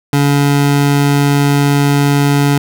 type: tone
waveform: 25% pulse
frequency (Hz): 142.4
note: C#3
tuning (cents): +47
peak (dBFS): -5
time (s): 0.13-2.58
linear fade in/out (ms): 2
effects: none

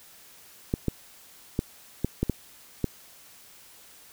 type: clicks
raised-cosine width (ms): 3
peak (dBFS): -11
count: 7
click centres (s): 0.739 / 0.883 / 1.591 / 2.046 / 2.23 / 2.297 / 2.843
effects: white hiss -52 dBFS RMS until 4.12 s

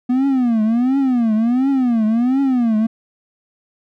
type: tone with vibrato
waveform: triangle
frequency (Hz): 243.7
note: B3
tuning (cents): -23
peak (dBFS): -11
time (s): 0.09-2.87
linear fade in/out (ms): 10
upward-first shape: triangle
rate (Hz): 1.4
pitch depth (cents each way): 240
effects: none

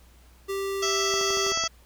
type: tone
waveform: square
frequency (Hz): 392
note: G4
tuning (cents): 0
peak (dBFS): -28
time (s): 0.48-1.53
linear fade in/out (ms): 20
type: harmonic tone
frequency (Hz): 659.3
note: E5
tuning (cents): 0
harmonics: 1 / 2 / 3 / 4 / 5 / 7 / 8 / 9 / 10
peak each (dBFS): -37 / -31 / -35 / -37 / -32 / -32 / -34 / -32 / -34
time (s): 0.82-1.68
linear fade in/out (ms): 10
type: clicks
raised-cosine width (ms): 1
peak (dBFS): -24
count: 8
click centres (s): 1.139 / 1.212 / 1.305 / 1.372 / 1.466 / 1.519 / 1.574 / 1.638
effects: added 60 Hz sine -52 dBFS peak until 1.85 s + pink hiss -59 dBFS RMS until 1.85 s

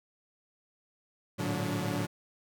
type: tone cluster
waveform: sawtooth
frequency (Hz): 106.3 / 114.3 / 145.7 / 181.4 / 287.1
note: G#2 / A#2 / D3 / F#3 / D4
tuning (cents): +41 / -34 / -13 / -34 / -39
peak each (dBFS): -33 / -35 / -33 / -31 / -33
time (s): 1.38-2.07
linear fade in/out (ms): 20
effects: none

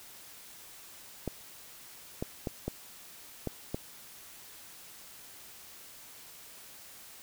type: clicks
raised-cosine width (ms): 2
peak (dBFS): -19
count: 6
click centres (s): 1.277 / 2.225 / 2.472 / 2.68 / 3.473 / 3.745
effects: white hiss -51 dBFS RMS until 7.22 s

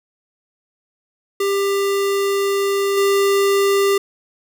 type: tone with level steps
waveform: square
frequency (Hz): 396.9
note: G4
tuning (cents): +22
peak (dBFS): -17 / -14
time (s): 1.4-3.98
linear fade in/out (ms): 5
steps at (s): 2.97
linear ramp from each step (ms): 5
effects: none

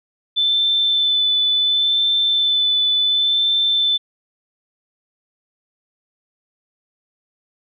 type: tone with vibrato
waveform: sine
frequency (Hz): 3520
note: A7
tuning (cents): 0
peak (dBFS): -14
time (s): 0.36-3.98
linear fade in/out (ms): 20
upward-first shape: sine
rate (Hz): 0.7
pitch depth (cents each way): 15
effects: none

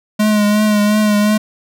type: tone with vibrato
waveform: square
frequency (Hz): 210.2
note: G#3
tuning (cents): +21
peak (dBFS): -11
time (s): 0.19-1.38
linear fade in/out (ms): 10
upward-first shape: triangle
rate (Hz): 2.8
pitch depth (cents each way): 36
effects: none

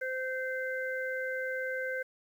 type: harmonic tone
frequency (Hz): 518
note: C5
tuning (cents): -17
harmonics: 1 / 3 / 4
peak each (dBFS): -35 / -35 / -42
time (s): 0.01-2.03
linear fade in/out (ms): 10
effects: 10-bit

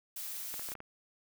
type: noise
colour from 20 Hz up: blue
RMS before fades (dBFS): -41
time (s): 0.16-0.74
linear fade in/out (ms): 5
type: clicks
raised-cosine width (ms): 0.5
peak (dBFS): -30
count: 6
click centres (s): 0.541 / 0.595 / 0.688 / 0.719 / 0.753 / 0.804
effects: none

